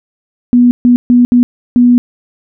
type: tone bursts at uneven times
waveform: sine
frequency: 243.9 Hz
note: B3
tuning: 21 cents flat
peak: -3 dBFS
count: 5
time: 0.53-0.71 / 0.85-0.96 / 1.1-1.25 / 1.32-1.43 / 1.76-1.98 s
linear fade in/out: 0 ms
effects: none